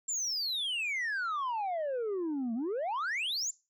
sine exponential two-way sweep, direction down then up, 7459 to 220.3 to 7459 Hz, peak -28 dBFS, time 0.08-3.51 s, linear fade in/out 10 ms, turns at 2.54 s, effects noise-tail reverb RT60 0.3 s tail -24 dB re dry + tanh soft clip ceiling -30 dBFS

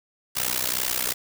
white noise with amplitude modulation, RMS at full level -22 dBFS, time 0.35-1.14 s, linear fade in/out 20 ms, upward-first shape sine, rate 62.5 Hz, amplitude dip 95%, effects none

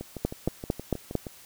two click trains, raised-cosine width 2 ms, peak -22 / -11 dBFS, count 9 / 5, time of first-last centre 0.01-1.268 / 0.25-1.153 s, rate 6.36 / 4.43 Hz, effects white hiss -51 dBFS RMS until 1.45 s

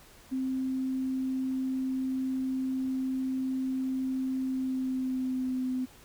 sine tone with pitch glide, 261.6 to 255.9 Hz, C4 to C4, 0 to -38 cents, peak -28 dBFS, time 0.31-5.86 s, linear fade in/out 20 ms, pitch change -38 cents, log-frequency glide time 4.44-5.71 s, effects pink hiss -55 dBFS RMS until 6.04 s

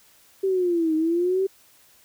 sine linear two-way sweep, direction down then up, 390.8 to 311.1 to 390.8 Hz, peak -19 dBFS, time 0.43-1.47 s, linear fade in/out 10 ms, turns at 0.95 s, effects white hiss -56 dBFS RMS until 2.04 s

